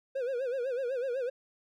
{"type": "tone with vibrato", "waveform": "triangle", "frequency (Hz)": 509, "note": "C5", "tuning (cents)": -48, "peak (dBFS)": -28, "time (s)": [0.15, 1.3], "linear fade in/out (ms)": 10, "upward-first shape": "sine", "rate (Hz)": 8, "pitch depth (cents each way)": 130, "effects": []}